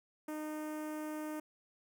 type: tone with notch filter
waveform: sawtooth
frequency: 306.6 Hz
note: D#4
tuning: 25 cents flat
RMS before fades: -41 dBFS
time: 0.28-1.4 s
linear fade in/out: 5 ms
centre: 4000 Hz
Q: 0.55
effects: none